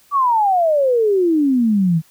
sine exponential sweep, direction down, 1170 to 155.3 Hz, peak -12 dBFS, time 0.11-2.02 s, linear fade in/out 50 ms, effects white hiss -53 dBFS RMS until 2.1 s

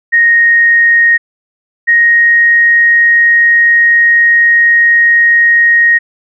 sine tone pair in turn, 1864.7 / 1872.1 Hz, A#6 / A#6, 0 / +7 cents, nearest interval unison, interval 7 cents, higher second, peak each -4 dBFS, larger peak neither, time 0.12-1.18 / 1.87-5.99 s, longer second, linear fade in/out 20 ms, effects none

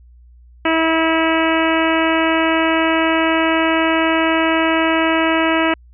harmonic tone, 324 Hz, E4, 30 cents flat, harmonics 1 / 2 / 3 / 4 / 5 / 6 / 7 / 8 / 9, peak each -17 / -20 / -22 / -23 / -24 / -25 / -25 / -26 / -27 dBFS, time 0.65-5.74 s, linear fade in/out 5 ms, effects added 60 Hz sine -42 dBFS peak until 5.93 s

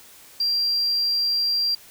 triangle tone, 4743 Hz, D8, 16 cents sharp, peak -17 dBFS, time 0.4-1.75 s, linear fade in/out 5 ms, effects tanh soft clip ceiling -16 dBFS + white hiss -48 dBFS RMS until 1.9 s

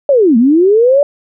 sine linear two-way sweep, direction down then up, 587.3 to 218.2 to 587.3 Hz, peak -5 dBFS, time 0.09-1.03 s, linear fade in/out 2 ms, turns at 0.37 s, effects none

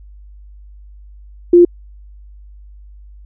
sine tone, 349.2 Hz, F4, in tune, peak -3 dBFS, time 1.53-1.65 s, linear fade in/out 5 ms, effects added 50 Hz sine -36 dBFS peak until 3.25 s

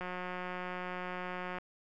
click train, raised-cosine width 0.5 ms, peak -25 dBFS, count 286, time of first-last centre 0.01-1.585 s, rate 181 Hz, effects none

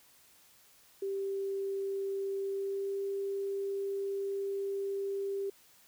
sine tone with pitch glide, 392 to 395 Hz, G4 to G4, 0 to +13 cents, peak -32 dBFS, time 1.02-5.5 s, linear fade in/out 5 ms, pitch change +13 cents, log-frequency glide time 2.42-2.98 s, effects white hiss -62 dBFS RMS until 5.87 s

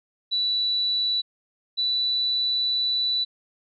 sine tone pair in turn, 3951 / 3965 Hz, B7 / B7, 0 / +6 cents, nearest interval unison, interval 6 cents, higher second, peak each -21 dBFS, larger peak neither, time 0.31-1.22 / 1.77-3.25 s, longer second, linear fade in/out 20 ms, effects none

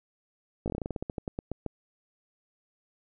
slowing click train, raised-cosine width 2 ms, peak -19 dBFS, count 17, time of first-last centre 0.66-1.663 s, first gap 18 ms, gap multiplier 1.15, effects none

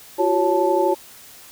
sine tone cluster, 346.1 / 378.1 / 555 / 876 Hz, F4 / F#4 / C#5 / A5, -16 / +38 / +2 / -8 cents, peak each -21 dBFS, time 0.18-0.95 s, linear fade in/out 20 ms, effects white hiss -44 dBFS RMS until 1.51 s

